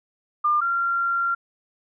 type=tone pair in turn; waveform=sine; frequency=1200 / 1379.4 Hz; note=D6 / F6; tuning=+37 / -22 cents; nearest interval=major second; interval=241 cents; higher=second; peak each=-17 / -20 dBFS; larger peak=first; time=0.44-0.61 / 0.61-1.35 s; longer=second; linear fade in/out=10 ms; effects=none